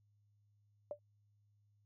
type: tone with exponential decay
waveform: sine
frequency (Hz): 587.3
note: D5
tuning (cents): 0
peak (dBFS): -35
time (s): 0.91-0.99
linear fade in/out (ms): 1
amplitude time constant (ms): 17
effects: added 103 Hz sine -70 dBFS peak until 1.85 s